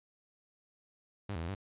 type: tone with pitch steps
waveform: sawtooth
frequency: 100.9 / 81.3 / 83.9 / 97.5 Hz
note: G#2 / E2 / E2 / G2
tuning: -49 / -23 / +31 / -9 cents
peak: -32 dBFS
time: 1.29-1.55 s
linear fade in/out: 5 ms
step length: 65 ms
effects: resampled to 8000 Hz